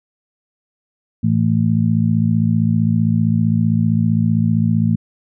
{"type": "harmonic tone", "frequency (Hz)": 55.4, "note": "A1", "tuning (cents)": 13, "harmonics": [2, 3, 4], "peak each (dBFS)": [-17, -17, -17], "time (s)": [1.23, 4.96], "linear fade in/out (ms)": 10, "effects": []}